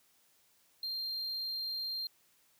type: tone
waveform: triangle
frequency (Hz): 4186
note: C8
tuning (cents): 0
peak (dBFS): -34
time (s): 0.83-2.07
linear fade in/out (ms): 2
effects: white hiss -69 dBFS RMS until 2.59 s + high-pass 60 Hz 12 dB/octave